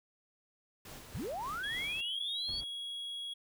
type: noise with tremolo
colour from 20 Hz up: pink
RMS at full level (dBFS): -48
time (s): 0.85-2.01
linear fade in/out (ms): 5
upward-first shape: sine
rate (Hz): 3.4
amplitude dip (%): 40
type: linear sweep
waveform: sine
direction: up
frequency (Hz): 50.1 to 4603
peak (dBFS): -36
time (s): 1.14-2.61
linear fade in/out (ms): 10
type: tone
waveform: triangle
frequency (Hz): 3322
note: G#7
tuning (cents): 0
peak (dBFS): -37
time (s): 1.63-3.34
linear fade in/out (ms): 10
type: noise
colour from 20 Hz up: brown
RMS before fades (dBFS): -49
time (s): 2.48-2.64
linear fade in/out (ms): 5
effects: none